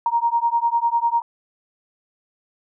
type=beating tone pair; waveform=sine; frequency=931 / 941 Hz; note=A#5 / A#5; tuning=-2 / +16 cents; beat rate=10 Hz; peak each=-20 dBFS; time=0.06-1.22 s; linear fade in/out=2 ms; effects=none